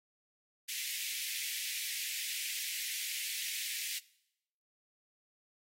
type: high-pass noise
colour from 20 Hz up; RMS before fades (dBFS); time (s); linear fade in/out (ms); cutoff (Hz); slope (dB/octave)
pink; -39; 0.68-3.99; 10; 2000; 48
effects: noise-tail reverb RT60 0.8 s tail -21 dB re dry + AAC 48 kbps